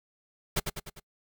pink noise with echo, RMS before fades -26 dBFS, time 0.56-0.6 s, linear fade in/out 10 ms, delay 100 ms, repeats 4, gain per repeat -5 dB, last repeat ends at 1 s, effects noise-tail reverb RT60 0.1 s tail -26 dB re dry

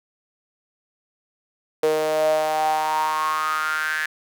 sawtooth tone with high-pass filter sweep, 155.3 Hz, D#3, 3 cents flat, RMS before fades -22 dBFS, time 1.83-4.06 s, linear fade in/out 2 ms, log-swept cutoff 480 to 1700 Hz, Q 8.8, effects none

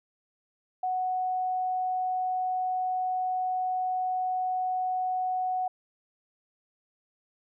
sine tone, 740 Hz, F#5, in tune, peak -26 dBFS, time 0.83-5.68 s, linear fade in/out 5 ms, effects none

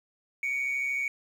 sine tone pair together, 2243 / 2376 Hz, C#7 / D7, +20 / +20 cents, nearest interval minor second, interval 100 cents, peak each -26 / -34 dBFS, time 0.43-1.08 s, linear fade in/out 2 ms, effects tanh soft clip ceiling -24 dBFS + 9-bit

